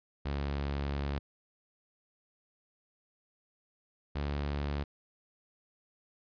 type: tone pair in turn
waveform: sawtooth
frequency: 70.6 / 71.96 Hz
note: C#2 / D2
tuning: +32 / -35 cents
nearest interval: unison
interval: 33 cents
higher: second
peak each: -28 dBFS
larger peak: neither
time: 0.25-1.19 / 4.15-4.84 s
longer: first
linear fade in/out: 10 ms
effects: resampled to 11025 Hz